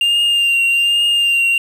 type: tone with vibrato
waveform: triangle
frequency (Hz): 2794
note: F7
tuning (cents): 0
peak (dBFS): -10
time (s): 0.01-1.58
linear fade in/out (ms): 2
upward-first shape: triangle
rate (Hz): 1.2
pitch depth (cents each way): 28
effects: 7-bit